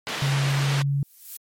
white band-pass noise, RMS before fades -30 dBFS, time 0.07-0.82 s, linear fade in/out 0 ms, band 170 to 3300 Hz, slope 12 dB/octave
sine tone with pitch glide, 138.59 to 140.2 Hz, C#3 to C#3, 0 to +20 cents, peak -20 dBFS, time 0.22-1.03 s, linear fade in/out 2 ms, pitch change +20 cents, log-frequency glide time 0.45-0.9 s
violet noise with exponential growth, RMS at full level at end -32 dBFS, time 0.86-1.37 s, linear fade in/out 5 ms, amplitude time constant 110 ms
effects MP3 64 kbps

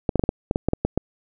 clicks, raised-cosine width 2 ms, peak -6 dBFS, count 11, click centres 0.092 / 0.157 / 0.195 / 0.238 / 0.291 / 0.511 / 0.559 / 0.686 / 0.734 / 0.85 / 0.976 s, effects none

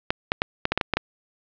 clicks, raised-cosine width 0.3 ms, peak -4 dBFS, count 9, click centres 0.105 / 0.319 / 0.419 / 0.654 / 0.72 / 0.776 / 0.812 / 0.937 / 0.97 s, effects low-pass 4000 Hz 12 dB/octave

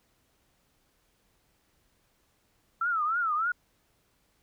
sine tone with vibrato, 1318.5 Hz, E6, in tune, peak -25 dBFS, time 2.81-3.52 s, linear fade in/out 5 ms, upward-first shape triangle, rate 3.3 Hz, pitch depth 190 cents each way, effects pink hiss -70 dBFS RMS until 4.42 s

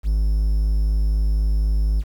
triangle tone, 52 Hz, G#1, 3 cents sharp, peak -14 dBFS, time 0.03-2.04 s, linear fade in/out 50 ms, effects 8-bit

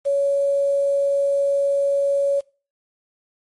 sine tone with quantisation, 560 Hz, C#5, 18 cents sharp, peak -16 dBFS, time 0.05-2.41 s, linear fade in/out 20 ms, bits 7, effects noise-tail reverb RT60 0.4 s tail -24 dB re dry + MP3 48 kbps

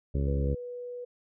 harmonic tone, 69.3 Hz, C#2, in tune, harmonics 1 / 2 / 3 / 4 / 5 / 6 / 7 / 8, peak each -27 / -31 / -38 / -39 / -43 / -40 / -46 / -45 dBFS, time 0.14-0.55 s, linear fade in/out 10 ms
sine tone, 489.7 Hz, B4, 15 cents flat, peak -36 dBFS, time 0.27-1.05 s, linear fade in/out 10 ms
effects none

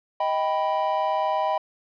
triangle chord, Eb augmented, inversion none, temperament equal with one note detuned, 628.4 / 784 / 987.8 Hz, Eb5 / G5 / B5, +17 / 0 / 0 cents, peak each -24 dBFS, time 0.2-1.58 s, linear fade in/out 5 ms, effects resampled to 11025 Hz

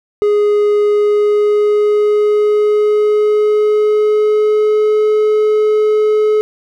triangle tone with pitch glide, 415.3 to 427.2 Hz, G#4 to G#4, 0 to +49 cents, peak -7 dBFS, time 0.22-6.41 s, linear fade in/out 0 ms, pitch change +49 cents, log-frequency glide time 0.82-5.07 s, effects none

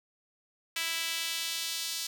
sawtooth tone with high-pass filter sweep, 329.6 Hz, E4, in tune, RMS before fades -34 dBFS, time 0.76-2.07 s, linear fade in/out 5 ms, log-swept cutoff 2400 to 4400 Hz, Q 1.4, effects none

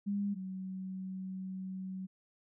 sine tone pair in turn, 201.7 / 188.29 Hz, G3 / F#3, +50 / +31 cents, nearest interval minor second, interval 119 cents, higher first, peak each -31 / -38 dBFS, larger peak first, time 0.06-0.35 / 0.35-2.07 s, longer second, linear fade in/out 20 ms, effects none

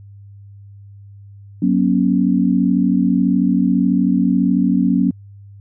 sine chord, F# major, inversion none, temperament equal with one note detuned, 185 / 238.9 / 277.2 Hz, F#3 / A#3 / C#4, 0 / +43 / 0 cents, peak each -16 / -17 / -17 dBFS, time 1.62-5.11 s, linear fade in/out 5 ms, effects added 100 Hz sine -37 dBFS peak until 5.6 s

